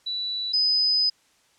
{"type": "tone pair in turn", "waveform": "sine", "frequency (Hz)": [3951, 5014], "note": ["B7", "D#8"], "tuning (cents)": [0, 12], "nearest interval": "major third", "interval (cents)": 412, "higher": "second", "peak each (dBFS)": [-26, -18], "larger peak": "second", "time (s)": [[0.06, 0.53], [0.53, 1.1]], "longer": "second", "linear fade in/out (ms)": 10, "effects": ["white hiss -62 dBFS RMS until 1.58 s", "low-pass 8000 Hz 12 dB/octave"]}